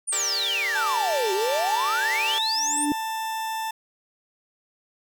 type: exponential two-way sweep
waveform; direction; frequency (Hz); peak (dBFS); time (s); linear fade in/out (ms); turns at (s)
sine; down then up; 9590 to 370 to 9590; -23; 0.07-2.86; 20; 1.33
type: chord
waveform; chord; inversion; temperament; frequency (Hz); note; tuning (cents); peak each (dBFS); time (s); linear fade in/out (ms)
5% pulse; G minor; none; equal with one note detuned; 392 / 461.1 / 587.3; G4 / Bb4 / D5; 0 / -19 / 0; -23; 0.12-2.39; 10
type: tone with pitch glide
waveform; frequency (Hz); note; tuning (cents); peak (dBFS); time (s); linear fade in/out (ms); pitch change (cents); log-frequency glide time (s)
40% pulse; 880 to 886.6; A5 to A5; 0 to +13; -26; 0.75-3.71; 5; +13; 1.68-2.96
type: tone with exponential growth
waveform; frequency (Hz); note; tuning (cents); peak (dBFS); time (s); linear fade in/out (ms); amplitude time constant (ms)
sine; 292.7; D4; -6; -18; 2.52-2.92; 1; 86
effects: none